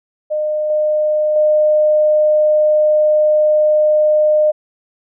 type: tone with level steps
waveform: sine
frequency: 609 Hz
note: D#5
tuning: 37 cents flat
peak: -15 / -12 / -9 dBFS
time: 0.3-4.52 s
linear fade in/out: 20 ms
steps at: 0.7 / 1.36 s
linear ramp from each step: 2 ms
effects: none